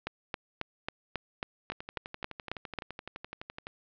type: two click trains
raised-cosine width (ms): 0.3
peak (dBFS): -16 / -23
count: 11 / 24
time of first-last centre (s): 0.07-2.787 / 1.72-3.669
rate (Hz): 3.68 / 11.8
effects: low-pass 4000 Hz 12 dB/octave